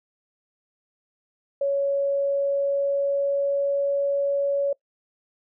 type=tone with pitch glide; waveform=sine; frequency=558 to 561.6 Hz; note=C#5 to C#5; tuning=+11 to +22 cents; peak=-20 dBFS; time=1.61-4.73 s; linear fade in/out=5 ms; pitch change=+11 cents; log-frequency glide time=1.83-3.97 s; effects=noise-tail reverb RT60 0.1 s tail -22 dB re dry